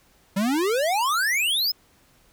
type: exponential sweep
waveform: square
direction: up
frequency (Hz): 187.2 to 5274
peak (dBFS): -21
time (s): 0.36-1.72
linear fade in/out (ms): 10
effects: pink hiss -59 dBFS RMS until 2.32 s